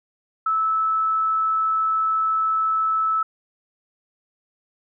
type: tone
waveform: sine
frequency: 1307 Hz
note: E6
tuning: 15 cents flat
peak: -18 dBFS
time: 0.46-3.23 s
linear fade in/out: 5 ms
effects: none